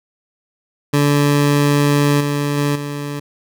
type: tone with level steps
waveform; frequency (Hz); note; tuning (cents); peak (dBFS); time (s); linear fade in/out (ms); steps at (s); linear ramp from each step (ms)
20% pulse; 144.5; D3; -28; -7 / -12 / -10 / -18; 0.93-3.2; 10; 2.2 / 2.57 / 2.75; 10
effects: none